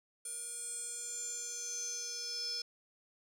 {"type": "tone with band-pass filter sweep", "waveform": "square", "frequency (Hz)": 477.7, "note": "A#4", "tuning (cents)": 42, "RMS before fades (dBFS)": -41, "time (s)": [0.25, 2.62], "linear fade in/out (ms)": 5, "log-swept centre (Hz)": [9200, 5100], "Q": 9, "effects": []}